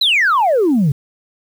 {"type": "exponential sweep", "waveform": "sine", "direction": "down", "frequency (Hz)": [4154, 130.81], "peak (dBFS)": -9, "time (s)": [0.01, 0.92], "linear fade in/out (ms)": 5, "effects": ["tanh soft clip ceiling -8 dBFS", "7-bit"]}